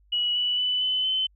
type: tone with pitch steps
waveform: sine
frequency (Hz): 2924 / 2956 / 2989 / 3022 / 3055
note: F#7 / F#7 / F#7 / F#7 / G7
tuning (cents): -21 / -2 / +17 / +36 / -45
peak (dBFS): -22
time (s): 0.12-1.27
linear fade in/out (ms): 10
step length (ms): 230
effects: added 50 Hz sine -57 dBFS peak until 1.35 s